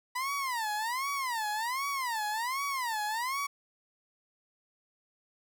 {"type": "tone with vibrato", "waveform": "30% pulse", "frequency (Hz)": 974, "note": "B5", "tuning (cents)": -24, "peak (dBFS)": -28, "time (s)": [0.15, 3.47], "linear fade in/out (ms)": 10, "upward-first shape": "sine", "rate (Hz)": 1.3, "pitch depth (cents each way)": 260, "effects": []}